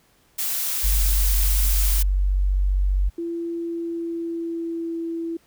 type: noise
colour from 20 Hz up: blue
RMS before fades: -25 dBFS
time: 0.38-2.03 s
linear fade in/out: 10 ms
type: tone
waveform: sine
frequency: 47.51 Hz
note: F#1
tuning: 47 cents sharp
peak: -17 dBFS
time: 0.83-3.1 s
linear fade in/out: 20 ms
type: tone with pitch glide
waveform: sine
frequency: 337.6 to 332.2 Hz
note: E4 to E4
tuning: +41 to +13 cents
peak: -25 dBFS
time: 3.18-5.37 s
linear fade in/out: 5 ms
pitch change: -28 cents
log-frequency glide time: 3.52-4.98 s
effects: pink hiss -60 dBFS RMS until 5.46 s